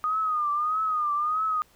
sine tone with vibrato, 1232 Hz, D#6, 17 cents flat, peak -23 dBFS, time 0.04-1.62 s, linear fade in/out 0 ms, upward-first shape triangle, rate 1.6 Hz, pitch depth 100 cents each way, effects pink hiss -60 dBFS RMS until 1.75 s

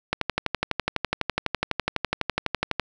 click train, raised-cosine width 0.3 ms, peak -6 dBFS, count 33, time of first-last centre 0.13-2.797 s, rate 12 Hz, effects none

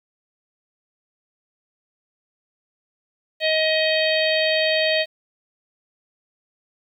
harmonic tone, 630 Hz, D#5, 21 cents sharp, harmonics 1 / 3 / 4 / 5 / 6 / 7, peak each -20 / -25 / -26 / -27 / -28 / -28 dBFS, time 3.4-5.06 s, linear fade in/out 50 ms, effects 9-bit

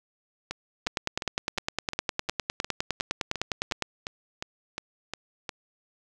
two click trains, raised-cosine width 0.2 ms, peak -9 / -15 dBFS, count 30 / 15, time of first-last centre 0.87-3.823 / 0.51-5.492 s, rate 9.82 / 2.81 Hz, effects none

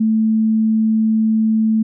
sine tone, 220 Hz, A3, in tune, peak -12 dBFS, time 0-1.83 s, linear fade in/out 10 ms, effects none

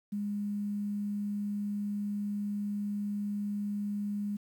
sine tone, 205 Hz, G#3, 22 cents flat, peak -31 dBFS, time 0.12-4.37 s, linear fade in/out 10 ms, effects 10-bit

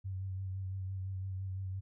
sine tone with vibrato, 95 Hz, F#2, 46 cents sharp, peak -36 dBFS, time 0.04-1.81 s, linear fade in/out 20 ms, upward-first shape sine, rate 5.9 Hz, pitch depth 28 cents each way, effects none

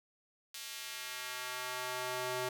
square tone with high-pass filter sweep, 126.3 Hz, B2, 39 cents sharp, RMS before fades -40 dBFS, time 0.54-2.49 s, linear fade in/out 5 ms, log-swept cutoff 3500 to 430 Hz, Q 0.8, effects 10-bit

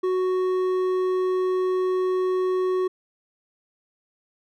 triangle tone with hard clipping, 370 Hz, F#4, in tune, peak -22 dBFS, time 0.03-2.88 s, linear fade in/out 10 ms, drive 10 dB, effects none

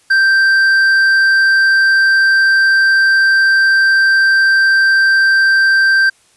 sine tone with hard clipping, 1568 Hz, G6, in tune, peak -9 dBFS, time 0.1-6.1 s, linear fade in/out 10 ms, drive 5 dB, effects white hiss -52 dBFS RMS until 6.36 s + resampled to 24000 Hz

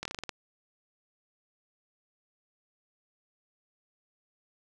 slowing click train, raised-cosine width 0.2 ms, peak -18 dBFS, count 8, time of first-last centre 0.03-0.293 s, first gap 23 ms, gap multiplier 1.16, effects none

